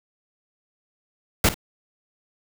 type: noise with echo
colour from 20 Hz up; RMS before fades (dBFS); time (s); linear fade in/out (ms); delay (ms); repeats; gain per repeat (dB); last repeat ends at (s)
pink; -17; 1.44-1.49; 2; 53; 1; -15; 1.543
effects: none